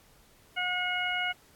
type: harmonic tone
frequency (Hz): 724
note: F#5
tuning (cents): -38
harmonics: 1 / 2 / 3 / 4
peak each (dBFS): -35 / -33 / -32 / -34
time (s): 0.56-1.33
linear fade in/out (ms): 20
effects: pink hiss -60 dBFS RMS until 1.55 s + AAC 64 kbps